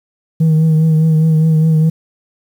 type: tone with vibrato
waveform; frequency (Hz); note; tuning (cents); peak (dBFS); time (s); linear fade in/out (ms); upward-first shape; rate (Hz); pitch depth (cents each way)
sine; 158.6; D#3; +33; -5; 0.4-1.9; 10; triangle; 4.9; 38
effects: tanh soft clip ceiling -7 dBFS + 7-bit